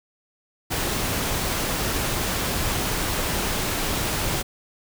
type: noise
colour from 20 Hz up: pink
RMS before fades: -25 dBFS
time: 0.7-4.43 s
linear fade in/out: 20 ms
effects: none